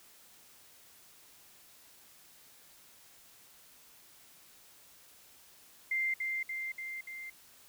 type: tone with echo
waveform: sine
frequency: 2093 Hz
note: C7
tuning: in tune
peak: -29 dBFS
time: 5.91-6.14 s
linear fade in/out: 5 ms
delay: 290 ms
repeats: 4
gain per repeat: -3 dB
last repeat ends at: 7.3 s
effects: white hiss -59 dBFS RMS until 7.68 s